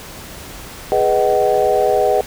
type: chord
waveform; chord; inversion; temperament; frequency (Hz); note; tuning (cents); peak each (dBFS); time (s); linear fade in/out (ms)
sine; G# minor seventh; none; equal with one note detuned; 415.3 / 493.9 / 622.3 / 753.8; G#4 / B4 / D#5 / F#5; 0 / 0 / 0 / +32; -17; 0.92-2.21; 0
effects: tanh soft clip ceiling -2 dBFS + pink hiss -34 dBFS RMS until 2.26 s